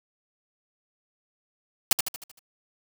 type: noise with echo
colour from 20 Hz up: white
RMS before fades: -18 dBFS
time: 1.91-1.93 s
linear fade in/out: 2 ms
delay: 77 ms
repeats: 6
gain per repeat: -6 dB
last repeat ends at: 2.392 s
effects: none